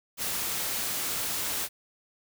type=noise; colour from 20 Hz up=white; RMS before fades=-31 dBFS; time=0.17-1.69 s; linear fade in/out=50 ms; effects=none